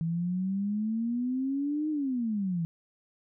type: exponential two-way sweep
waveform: sine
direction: up then down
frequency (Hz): 161.9 to 311.1 to 161.9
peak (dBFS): -27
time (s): 0.01-2.65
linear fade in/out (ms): 0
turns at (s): 1.9
effects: none